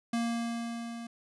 square tone with level ramp, 233.1 Hz, A#3, in tune, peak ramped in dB -28 to -40 dBFS, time 0.13-1.07 s, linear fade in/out 5 ms, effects resampled to 24000 Hz

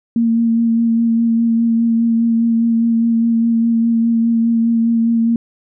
sine tone with vibrato, 230 Hz, A#3, 23 cents flat, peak -11 dBFS, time 0.16-5.36 s, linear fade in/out 2 ms, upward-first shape sine, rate 4.9 Hz, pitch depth 18 cents each way, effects none

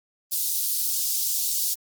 white high-pass noise, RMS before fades -25 dBFS, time 0.31-1.75 s, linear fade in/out 20 ms, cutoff 4300 Hz, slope 24 dB/octave, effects Opus 32 kbps

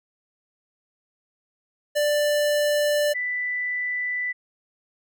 square / sine tone pair in turn, 590 / 1984.5 Hz, D5 / B6, +8 / +8 cents, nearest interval octave + major sixth, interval 2100 cents, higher second, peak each -20 / -24 dBFS, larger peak first, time 1.95-3.14 / 3.14-4.33 s, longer neither, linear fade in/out 20 ms, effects none

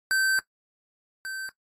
square tone pair in turn, 1550 / 1550 Hz, G6 / G6, -20 / -20 cents, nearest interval unison, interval 0 cents, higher neither, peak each -22 / -33 dBFS, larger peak first, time 0.11-0.39 / 1.25-1.49 s, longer first, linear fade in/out 0 ms, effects noise-tail reverb RT60 0.1 s tail -18 dB re dry + AAC 48 kbps

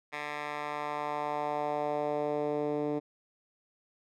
10% pulse tone with band-pass filter sweep, 148.1 Hz, D3, 15 cents sharp, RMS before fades -33 dBFS, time 0.12-3 s, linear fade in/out 20 ms, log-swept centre 1800 to 350 Hz, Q 1.7, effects none

